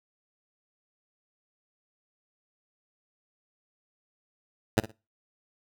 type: tone with echo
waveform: 10% pulse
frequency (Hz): 110.3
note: A2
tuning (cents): +5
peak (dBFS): -11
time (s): 4.77-4.8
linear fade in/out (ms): 5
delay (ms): 58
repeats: 2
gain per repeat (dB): -15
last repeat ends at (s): 4.916
effects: noise-tail reverb RT60 0.3 s tail -23 dB re dry